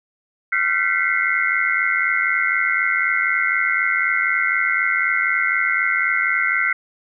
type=tone cluster; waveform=sine; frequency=1377 / 1529 / 1970 / 2077 / 2161 Hz; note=F6 / G6 / B6 / C7 / C#7; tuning=-25 / -44 / -5 / -13 / -45 cents; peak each=-23 dBFS; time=0.52-6.73 s; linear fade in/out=5 ms; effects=none